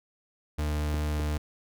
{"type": "tone", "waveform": "40% pulse", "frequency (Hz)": 75.2, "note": "D2", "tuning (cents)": 42, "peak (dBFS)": -26, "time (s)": [0.58, 1.38], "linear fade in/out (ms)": 10}
{"type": "clicks", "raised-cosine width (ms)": 2, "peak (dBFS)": -22, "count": 2, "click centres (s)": [0.943, 1.199]}
{"effects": []}